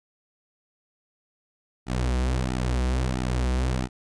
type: tone with flanger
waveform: sawtooth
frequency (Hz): 62.9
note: B1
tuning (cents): +32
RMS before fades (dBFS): -25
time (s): 1.86-3.89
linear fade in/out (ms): 50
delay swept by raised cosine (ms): 1.8 to 7.3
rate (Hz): 1.5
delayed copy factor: -1
effects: resampled to 22050 Hz